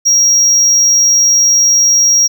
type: tone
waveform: triangle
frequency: 5640 Hz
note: F8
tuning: 16 cents sharp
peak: -5 dBFS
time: 0.05-2.28 s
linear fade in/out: 20 ms
effects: none